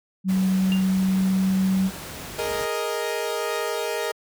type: tone with pitch glide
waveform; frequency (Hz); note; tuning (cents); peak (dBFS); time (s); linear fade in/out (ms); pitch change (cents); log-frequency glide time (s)
sine; 188.6 to 189.8; F#3 to F#3; +33 to +44; -18; 0.24-1.91; 50; +11; 0.73-1.52
type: noise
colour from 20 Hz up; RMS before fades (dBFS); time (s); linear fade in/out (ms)
pink; -36; 0.28-2.66; 20
type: tone with exponential decay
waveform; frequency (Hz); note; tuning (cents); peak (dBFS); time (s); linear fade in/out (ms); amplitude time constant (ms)
sine; 2794; F7; 0; -25; 0.72-0.9; 0; 38
type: chord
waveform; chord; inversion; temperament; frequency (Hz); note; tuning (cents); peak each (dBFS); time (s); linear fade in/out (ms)
sawtooth; Ab suspended second; none; equal; 415.3 / 466.2 / 622.3; Ab4 / Bb4 / Eb5; 0 / 0 / 0; -26 / -24 / -26; 2.38-4.12; 10
effects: high-pass 60 Hz 12 dB/octave